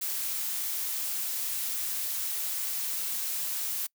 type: noise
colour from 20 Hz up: blue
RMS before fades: -32 dBFS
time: 0.01-3.87 s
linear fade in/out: 10 ms
effects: noise-tail reverb RT60 0.1 s tail -25 dB re dry